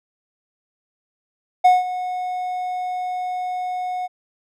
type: tone with ADSR envelope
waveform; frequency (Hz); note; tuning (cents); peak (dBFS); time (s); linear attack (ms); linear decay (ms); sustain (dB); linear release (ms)
triangle; 730; F#5; -24; -6; 1.64-4.08; 13; 180; -15; 28
effects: none